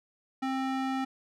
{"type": "tone with band-pass filter", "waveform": "square", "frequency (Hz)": 264.6, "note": "C4", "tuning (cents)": 20, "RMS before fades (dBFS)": -31, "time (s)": [0.42, 1.05], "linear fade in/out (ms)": 10, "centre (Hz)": 880, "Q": 0.51, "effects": []}